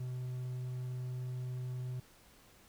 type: tone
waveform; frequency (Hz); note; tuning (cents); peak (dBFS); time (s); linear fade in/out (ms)
triangle; 126.2; B2; +38; -35; 0-2; 5
effects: pink hiss -62 dBFS RMS until 2.68 s